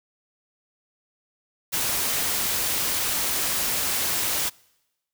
white noise, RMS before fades -25 dBFS, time 1.72-4.5 s, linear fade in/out 20 ms, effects noise-tail reverb RT60 1.0 s tail -26 dB re dry

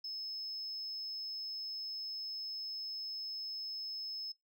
sine tone, 5200 Hz, E8, 24 cents flat, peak -38 dBFS, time 0.04-4.32 s, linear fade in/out 5 ms, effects noise-tail reverb RT60 0.2 s tail -22 dB re dry + tanh soft clip ceiling -37 dBFS

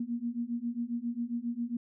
sine beating tone pair, 233.1 / 240.5 Hz, A#3 / B3, 0 / -46 cents, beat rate 7.4 Hz, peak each -35 / -34 dBFS, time 0-1.77 s, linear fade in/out 5 ms, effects none

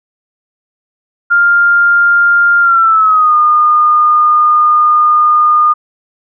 sine tone with pitch glide, 1400 to 1218.8 Hz, F6 to D#6, +4 to -36 cents, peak -5 dBFS, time 1.3-5.74 s, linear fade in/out 20 ms, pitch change -240 cents, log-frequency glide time 2.61-3.35 s, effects none

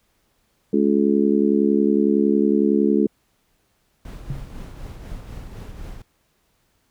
harmonic tone, 70.9 Hz, C#2, 40 cents sharp, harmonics 3 / 4 / 5 / 6, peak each -19 / -20 / -21 / -22 dBFS, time 0.73-3.07 s, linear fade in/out 5 ms
brown noise with tremolo, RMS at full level -33 dBFS, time 4.05-6.02 s, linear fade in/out 2 ms, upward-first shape triangle, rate 4 Hz, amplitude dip 45%
sine tone with exponential decay, 136.6 Hz, C#3, 25 cents flat, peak -21 dBFS, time 4.3-4.5 s, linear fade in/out 2 ms, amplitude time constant 42 ms
effects pink hiss -66 dBFS RMS until 6.9 s

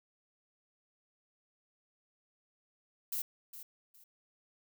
violet noise with echo, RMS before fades -36 dBFS, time 3.12-3.22 s, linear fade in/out 5 ms, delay 410 ms, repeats 2, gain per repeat -12 dB, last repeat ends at 4.04 s, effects none

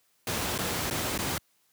pink noise with dropouts, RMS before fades -30 dBFS, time 0.27-1.38 s, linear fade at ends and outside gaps 2 ms, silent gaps 0.579-0.587 / 0.901-0.909 / 1.178-1.188 s, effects white hiss -69 dBFS RMS until 1.72 s + high-pass 80 Hz 12 dB/octave

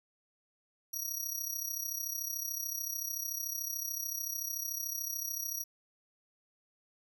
20% pulse tone with amplitude modulation, 5760 Hz, F#8, 47 cents flat, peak -27 dBFS, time 0.93-5.64 s, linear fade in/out 10 ms, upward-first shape sine, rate 33.6 Hz, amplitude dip 70%, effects none

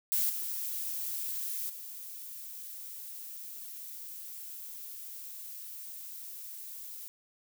violet noise with level steps, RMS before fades -29 / -36 / -44 dBFS, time 0.12-7.08 s, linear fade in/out 0 ms, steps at 0.29 / 1.69 s, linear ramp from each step 10 ms, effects none

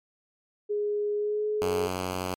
sine tone with pitch glide, 415.3 to 424 Hz, G#4 to G#4, 0 to +36 cents, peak -25 dBFS, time 0.69-1.88 s, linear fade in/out 20 ms, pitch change +36 cents, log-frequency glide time 1.16-1.46 s
5% pulse tone, 91.9 Hz, F#2, 11 cents flat, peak -18 dBFS, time 1.62-2.34 s, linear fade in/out 0 ms
effects MP3 64 kbps

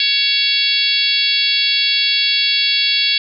harmonic tone with a mistuned harmonic, 560 Hz, C#5, 18 cents sharp, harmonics 3 / 4 / 5 / 6 / 7 / 8 / 9, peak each -29 / -23 / -21 / -17 / -22 / -18 / -27 dBFS, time 0-3.18 s, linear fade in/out 2 ms, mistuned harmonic 5, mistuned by -38 cents, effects none

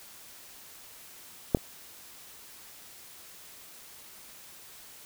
clicks, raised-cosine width 2 ms, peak -7 / -29 dBFS, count 2, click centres 1.548 / 1.571 s, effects white hiss -50 dBFS RMS until 5.05 s

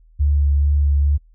sine tone with vibrato, 71.9 Hz, D2, 36 cents flat, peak -13 dBFS, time 0.19-1.18 s, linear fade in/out 20 ms, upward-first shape sine, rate 2.3 Hz, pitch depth 17 cents each way, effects noise-tail reverb RT60 0.1 s tail -25 dB re dry + added 40 Hz sine -47 dBFS peak until 1.34 s

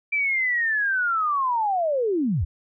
sine linear sweep, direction down, 2349 to 60.8 Hz, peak -20 dBFS, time 0.12-2.45 s, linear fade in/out 10 ms, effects none

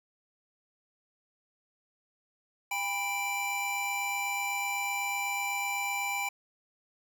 square tone cluster, 804 / 987 / 2344 Hz, G5 / B5 / D7, +44 / -1 / -4 cents, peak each -36 / -39 / -33 dBFS, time 2.71-6.29 s, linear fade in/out 5 ms, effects none

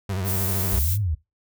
35% pulse tone with vibrato, 95 Hz, F#2, 46 cents sharp, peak -23 dBFS, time 0.09-0.79 s, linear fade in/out 5 ms, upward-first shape sine, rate 13 Hz, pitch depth 87 cents each way
violet noise, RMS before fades -27 dBFS, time 0.24-0.98 s, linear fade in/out 50 ms
sine exponential two-way sweep, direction up then down, 58.5 to 108.5 to 70.8 Hz, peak -21 dBFS, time 0.72-1.15 s, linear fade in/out 10 ms, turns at 1 s
effects noise-tail reverb RT60 0.2 s tail -18 dB re dry

